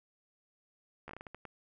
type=slowing click train; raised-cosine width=0.5 ms; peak=-30 dBFS; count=9; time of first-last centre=1.08-1.453 s; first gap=13 ms; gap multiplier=1.35; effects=none